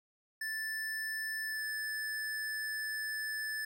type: tone with pitch glide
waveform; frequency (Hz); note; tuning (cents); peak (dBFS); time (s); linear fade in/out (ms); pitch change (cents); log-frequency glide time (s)
square; 1760 to 1744.8; A6 to A6; 0 to -15; -36; 0.41-3.65; 5; -15; 1.42-1.63
effects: none